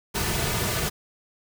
pink noise with comb filter, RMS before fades -26 dBFS, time 0.14-0.9 s, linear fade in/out 20 ms, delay 3.7 ms, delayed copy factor -0.55, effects none

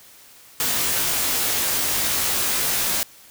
white noise with comb filter, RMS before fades -22 dBFS, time 0.6-3.03 s, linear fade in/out 0 ms, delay 18 ms, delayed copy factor -0.95, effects white hiss -48 dBFS RMS until 3.3 s

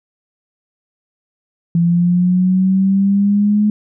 sine linear sweep, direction up, 168.6 to 211.4 Hz, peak -10 dBFS, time 1.75-3.7 s, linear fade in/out 2 ms, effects none

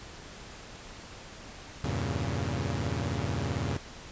sawtooth chord, E diminished seventh, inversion none, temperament equal, 82.41 / 98 / 116.54 / 138.59 Hz, E2 / G2 / Bb2 / Db3, 0 / 0 / 0 / 0 cents, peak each -31 dBFS, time 1.84-3.77 s, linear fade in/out 0 ms, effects pink hiss -46 dBFS RMS until 4.11 s + resampled to 16000 Hz

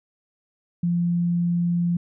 sine tone, 173 Hz, F3, 16 cents flat, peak -19 dBFS, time 0.83-1.97 s, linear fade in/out 5 ms, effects none

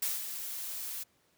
blue noise with ADSR envelope, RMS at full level -31 dBFS, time 0.02-1.04 s, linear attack 7 ms, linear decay 190 ms, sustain -8 dB, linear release 16 ms, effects pink hiss -70 dBFS RMS until 1.37 s + high-pass 100 Hz 12 dB/octave

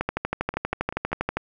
two click trains, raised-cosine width 0.5 ms, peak -9 / -19 dBFS, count 18 / 4, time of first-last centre 0.01-1.37 / 0.54-1.118 s, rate 12.5 / 5.19 Hz, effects none

